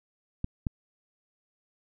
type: clicks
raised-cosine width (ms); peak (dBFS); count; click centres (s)
5; -17 / -16; 2; 0.444 / 0.668
effects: none